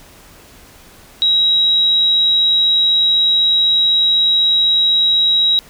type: tone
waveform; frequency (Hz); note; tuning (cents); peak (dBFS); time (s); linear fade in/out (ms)
sine; 3844; B7; -48; -10; 1.22-5.59; 0
effects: pink hiss -43 dBFS RMS until 5.69 s